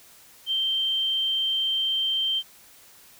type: tone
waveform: sine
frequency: 3136 Hz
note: G7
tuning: in tune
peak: -22 dBFS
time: 0.46-2.43 s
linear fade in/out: 50 ms
effects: white hiss -52 dBFS RMS until 3.19 s